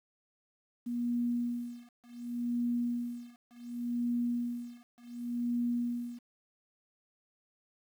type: tone with tremolo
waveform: sine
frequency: 240 Hz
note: B3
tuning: 49 cents flat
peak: -28 dBFS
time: 0.86-6.19 s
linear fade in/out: 10 ms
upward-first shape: sine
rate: 0.68 Hz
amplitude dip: 100%
effects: 10-bit